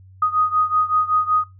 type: beating tone pair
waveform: sine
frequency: 1244.5 / 1249.8 Hz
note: D#6 / D#6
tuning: 0 / +7 cents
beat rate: 5.3 Hz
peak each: -18 / -20 dBFS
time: 0.22-1.44 s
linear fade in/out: 5 ms
effects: noise-tail reverb RT60 0.2 s tail -19 dB re dry + added 94 Hz sine -43 dBFS peak until 1.59 s